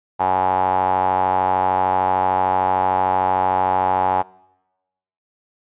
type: tone with band-pass filter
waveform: sawtooth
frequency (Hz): 93.3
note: F#2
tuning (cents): +15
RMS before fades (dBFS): -18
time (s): 0.19-4.23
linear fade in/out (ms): 20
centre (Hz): 840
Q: 7.7
effects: noise-tail reverb RT60 1.0 s tail -24 dB re dry + resampled to 8000 Hz